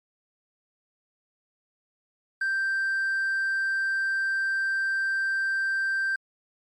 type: tone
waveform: triangle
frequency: 1570 Hz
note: G6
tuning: 2 cents sharp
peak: -21 dBFS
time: 2.41-6.16 s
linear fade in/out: 5 ms
effects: tanh soft clip ceiling -18 dBFS + MP3 48 kbps